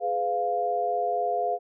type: chord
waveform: sine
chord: F diminished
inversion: first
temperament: just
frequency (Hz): 419.1 / 502.9 / 698.5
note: Ab4 / Cb5 / F5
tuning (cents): +16 / +31 / 0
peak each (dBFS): -31 / -31 / -25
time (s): 0-1.59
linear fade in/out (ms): 50
effects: none